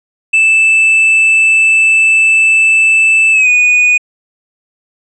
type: tone with pitch glide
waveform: triangle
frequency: 2637 to 2475 Hz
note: E7 to D#7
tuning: 0 to -10 cents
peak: -4 dBFS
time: 0.33-3.98 s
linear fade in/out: 10 ms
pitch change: -110 cents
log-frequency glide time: 3.32-3.49 s
effects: resampled to 22050 Hz